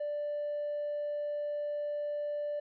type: tone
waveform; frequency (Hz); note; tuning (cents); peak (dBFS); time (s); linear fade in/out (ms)
triangle; 588; D5; +2; -29; 0-2.6; 10
effects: tanh soft clip ceiling -29 dBFS + resampled to 11025 Hz